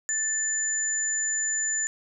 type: tone pair together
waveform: sine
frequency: 1760 / 7040 Hz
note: A6 / A8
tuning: 0 / 0 cents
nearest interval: 2 octaves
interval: 2400 cents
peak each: -32 / -25 dBFS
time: 0.09-1.87 s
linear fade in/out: 0 ms
effects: none